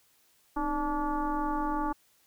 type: tone with frequency modulation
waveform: sine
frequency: 587.3 Hz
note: D5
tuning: in tune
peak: -27 dBFS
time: 0.56-1.93 s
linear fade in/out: 10 ms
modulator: 283 Hz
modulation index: 2.1
effects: white hiss -66 dBFS RMS until 2.26 s